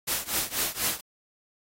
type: noise with tremolo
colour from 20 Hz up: white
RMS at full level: -25 dBFS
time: 0.07-1.01 s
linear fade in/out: 10 ms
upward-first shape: triangle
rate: 4.1 Hz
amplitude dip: 95%
effects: AAC 48 kbps